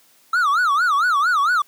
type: tone with vibrato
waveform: triangle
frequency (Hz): 1286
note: E6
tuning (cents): -43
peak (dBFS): -13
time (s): 0.33-1.62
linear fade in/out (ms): 5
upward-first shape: sine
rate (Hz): 4.4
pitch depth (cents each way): 250
effects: white hiss -55 dBFS RMS until 1.67 s + high-pass 150 Hz 12 dB/octave